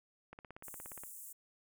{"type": "click train", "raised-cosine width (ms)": 0.5, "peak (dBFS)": -34, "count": 13, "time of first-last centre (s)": [0.33, 1.036], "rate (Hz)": 17}
{"type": "high-pass noise", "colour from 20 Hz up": "pink", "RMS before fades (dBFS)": -50, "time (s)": [0.63, 1.33], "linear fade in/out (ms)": 10, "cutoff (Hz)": 7400, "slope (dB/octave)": 48}
{"effects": []}